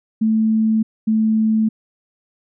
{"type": "tone pair in turn", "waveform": "sine", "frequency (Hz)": [220, 219.2], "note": ["A3", "A3"], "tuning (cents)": [0, -6], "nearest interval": "unison", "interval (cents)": 6, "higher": "first", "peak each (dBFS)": -13, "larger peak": "neither", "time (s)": [[0.21, 0.83], [1.07, 1.69]], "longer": "neither", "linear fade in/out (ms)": 10, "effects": []}